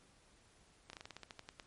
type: slowing click train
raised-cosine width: 0.2 ms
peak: -30 dBFS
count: 12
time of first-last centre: 0.9-1.598 s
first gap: 32 ms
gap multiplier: 1.13
effects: pink hiss -67 dBFS RMS until 1.66 s + MP3 48 kbps